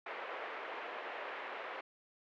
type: band-pass noise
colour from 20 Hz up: pink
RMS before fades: -44 dBFS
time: 0.06-1.81 s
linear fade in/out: 5 ms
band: 450 to 2500 Hz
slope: 24 dB/octave
effects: none